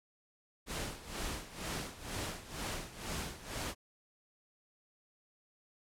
pink noise with tremolo, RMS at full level -38 dBFS, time 0.66-3.75 s, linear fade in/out 50 ms, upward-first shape sine, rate 2.1 Hz, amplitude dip 80%, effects low-pass 11000 Hz 12 dB/octave

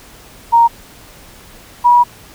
sine tone pair in turn, 932.3 / 966.6 Hz, A#5 / B5, 0 / -38 cents, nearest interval minor second, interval 62 cents, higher second, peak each -5 dBFS, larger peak neither, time 0.52-0.68 / 1.84-2.04 s, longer second, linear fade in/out 20 ms, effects pink hiss -40 dBFS RMS until 2.34 s

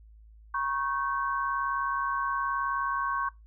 sine tone cluster, 960 / 1099 / 1539 Hz, B5 / C#6 / G6, -49 / -15 / -32 cents, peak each -35 / -29 / -33 dBFS, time 0.54-3.29 s, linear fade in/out 5 ms, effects noise-tail reverb RT60 0.2 s tail -22 dB re dry + added 54 Hz sine -50 dBFS peak until 3.46 s

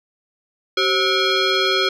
sine tone with frequency modulation, 1451 Hz, F#6, 34 cents flat, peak -14 dBFS, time 0.77-1.89 s, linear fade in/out 5 ms, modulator 917 Hz, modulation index 3.2, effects tanh soft clip ceiling -11 dBFS

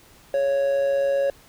triangle tone with amplitude modulation, 554.4 Hz, C#5, in tune, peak -15 dBFS, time 0.34-1.3 s, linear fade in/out 2 ms, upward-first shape sine, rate 134 Hz, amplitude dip 40%, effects pink hiss -52 dBFS RMS until 1.48 s

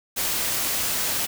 white noise, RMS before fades -25 dBFS, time 0.16-1.27 s, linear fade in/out 20 ms, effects none

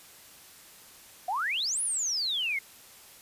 sine exponential two-way sweep, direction up then down, 691 to 10548 to 2080 Hz, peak -27 dBFS, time 1.28-2.59 s, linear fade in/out 5 ms, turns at 1.82 s, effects white hiss -52 dBFS RMS until 3.21 s + resampled to 32000 Hz

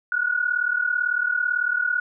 sine tone pair together, 1442 / 1480 Hz, F#6 / F#6, -45 / 0 cents, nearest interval unison, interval 45 cents, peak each -23 dBFS, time 0.12-2 s, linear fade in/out 2 ms, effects none

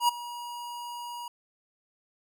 square tone with ADSR envelope, 958 Hz, A#5, 47 cents sharp, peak -19 dBFS, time 0-1.28 s, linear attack 85 ms, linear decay 12 ms, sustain -18 dB, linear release 3 ms, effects none

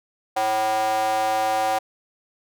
square tone with high-pass filter, 109.1 Hz, A2, 14 cents flat, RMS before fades -22 dBFS, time 0.36-1.79 s, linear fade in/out 10 ms, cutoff 690 Hz, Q 9.7, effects none

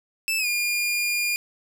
sawtooth tone with pitch glide, 2637 to 2418 Hz, E7 to D7, 0 to +50 cents, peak -19 dBFS, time 0.28-1.36 s, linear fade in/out 0 ms, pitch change -150 cents, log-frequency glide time 0.38-0.47 s, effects none

